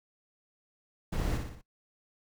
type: noise with echo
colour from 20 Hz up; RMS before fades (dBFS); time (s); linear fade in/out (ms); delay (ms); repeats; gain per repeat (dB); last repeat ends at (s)
brown; -31; 1.12-1.38; 10; 59; 4; -5; 1.616
effects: noise-tail reverb RT60 0.1 s tail -20 dB re dry